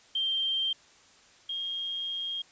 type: tone pair in turn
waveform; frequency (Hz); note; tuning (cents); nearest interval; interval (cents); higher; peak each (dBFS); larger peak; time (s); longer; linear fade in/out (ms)
sine; 3159 / 3238; G7 / G#7; +13 / -45; unison; 42; second; -26 / -31; first; 0.15-0.73 / 1.49-2.42; second; 5
effects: white hiss -58 dBFS RMS until 2.51 s + resampled to 16000 Hz